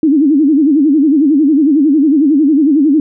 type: tone with vibrato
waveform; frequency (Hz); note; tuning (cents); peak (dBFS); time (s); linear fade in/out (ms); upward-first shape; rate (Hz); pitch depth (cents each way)
sine; 293.6; D4; 0; -6; 0.03-3; 2; sine; 11; 170
effects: none